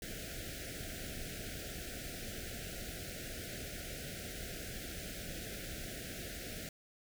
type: band-stop noise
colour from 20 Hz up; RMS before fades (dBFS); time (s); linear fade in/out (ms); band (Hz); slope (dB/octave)
pink; -44; 0.02-6.69; 2; 730 to 1400; 96
effects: none